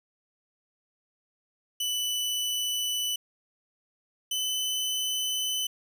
sawtooth tone pair in turn, 2981 / 3021 Hz, F#7 / F#7, +12 / +35 cents, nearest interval unison, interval 23 cents, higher second, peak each -24 dBFS, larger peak neither, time 1.8-3.16 / 4.31-5.67 s, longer neither, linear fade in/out 5 ms, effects none

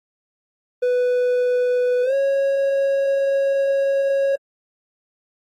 triangle tone with pitch glide, 495.4 to 549.7 Hz, B4 to C#5, +5 to -15 cents, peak -14 dBFS, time 0.82-4.36 s, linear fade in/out 10 ms, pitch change +180 cents, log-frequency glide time 2.03-2.14 s, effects AAC 48 kbps

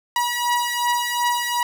sawtooth beating tone pair, 964 / 966.7 Hz, B5 / B5, -42 / -37 cents, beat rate 2.7 Hz, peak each -18 / -20 dBFS, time 0.16-1.63 s, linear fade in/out 2 ms, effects none

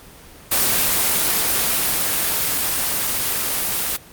white noise with level ramp, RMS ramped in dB -17 to -22 dBFS, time 0.51-3.97 s, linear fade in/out 10 ms, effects pink hiss -43 dBFS RMS until 4.12 s + Opus 24 kbps

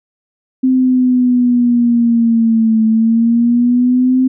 sine linear two-way sweep, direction down then up, 260 to 220 to 260 Hz, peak -8 dBFS, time 0.63-4.28 s, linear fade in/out 10 ms, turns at 2.85 s, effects none

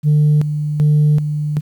sine tone with tremolo, 150 Hz, D3, 37 cents sharp, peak -7 dBFS, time 0.03-1.61 s, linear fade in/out 50 ms, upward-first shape square, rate 1.3 Hz, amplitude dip 65%, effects tanh soft clip ceiling -7 dBFS + 8-bit

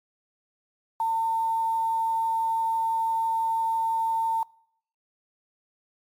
sine tone with quantisation, 903 Hz, A5, 45 cents sharp, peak -22 dBFS, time 1-4.43 s, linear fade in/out 2 ms, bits 8, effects noise-tail reverb RT60 0.7 s tail -25 dB re dry + MP3 96 kbps

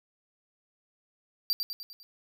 square tone with echo, 4699 Hz, D8, in tune, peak -24 dBFS, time 1.5-1.53 s, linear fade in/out 0 ms, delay 100 ms, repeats 5, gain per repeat -5 dB, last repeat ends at 2.03 s, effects none

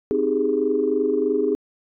sine chord, Ab major seventh, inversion first, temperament equal, 261.6 / 311.1 / 392 / 415.3 Hz, C4 / Eb4 / G4 / Ab4, 0 / 0 / 0 / 0 cents, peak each -26 / -25 / -25 / -20 dBFS, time 0.11-1.55 s, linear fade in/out 0 ms, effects tanh soft clip ceiling -8 dBFS

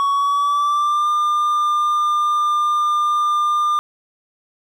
triangle tone with pitch glide, 1120 to 1200.4 Hz, C#6 to D6, +18 to +38 cents, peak -13 dBFS, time 0-3.79 s, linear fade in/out 0 ms, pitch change +120 cents, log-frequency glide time 0.12-1.09 s, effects none

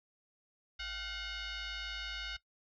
sine tone with frequency modulation, 784 Hz, G5, in tune, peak -38 dBFS, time 0.79-2.37 s, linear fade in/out 10 ms, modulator 731 Hz, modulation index 5.3, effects noise-tail reverb RT60 0.1 s tail -18 dB re dry

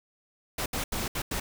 pink noise bursts at uneven times, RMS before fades -31 dBFS, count 5, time 0.58-0.66 / 0.73-0.84 / 0.92-1.08 / 1.15-1.22 / 1.31-1.4 s, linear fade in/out 5 ms, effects none

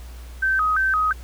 sine tone with vibrato, 1396.9 Hz, F6, in tune, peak -17 dBFS, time 0.42-1.13 s, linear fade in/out 10 ms, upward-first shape square, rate 2.9 Hz, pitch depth 180 cents each way, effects added 60 Hz sine -35 dBFS peak until 1.23 s + pink hiss -48 dBFS RMS until 1.23 s

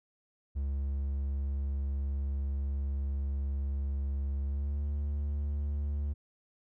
triangle tone with pitch glide, 69.3 to 72.28 Hz, C#2 to D2, 0 to -27 cents, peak -28 dBFS, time 0.55-6.14 s, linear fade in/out 20 ms, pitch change +73 cents, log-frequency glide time 4.44-4.83 s, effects none

